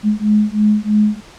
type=beating tone pair; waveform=sine; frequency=209.6 / 212.7 Hz; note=G#3 / G#3; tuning=+16 / +42 cents; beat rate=3.1 Hz; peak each=-14 dBFS; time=0.03-1.21 s; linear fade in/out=50 ms; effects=pink hiss -41 dBFS RMS until 1.38 s + low-pass 7000 Hz 12 dB/octave